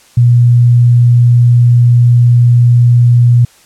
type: tone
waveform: sine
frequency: 120.7 Hz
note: B2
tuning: 39 cents flat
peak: -3 dBFS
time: 0.17-3.45 s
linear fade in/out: 5 ms
effects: white hiss -44 dBFS RMS until 3.65 s + low-pass 10000 Hz 12 dB/octave